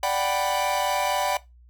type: chord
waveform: 45% pulse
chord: G major seventh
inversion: second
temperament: equal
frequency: 587.3 / 740 / 784 / 987.8 Hz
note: D5 / F#5 / G5 / B5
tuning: 0 / 0 / 0 / 0 cents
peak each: -28 dBFS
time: 0.03-1.37 s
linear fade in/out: 2 ms
effects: noise-tail reverb RT60 0.2 s tail -18 dB re dry + added 60 Hz sine -49 dBFS peak until 1.69 s